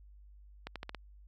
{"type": "accelerating click train", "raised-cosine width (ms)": 0.3, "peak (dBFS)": -24, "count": 5, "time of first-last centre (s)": [0.67, 0.947], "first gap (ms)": 87, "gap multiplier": 0.85, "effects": ["added 50 Hz sine -53 dBFS peak until 1.27 s"]}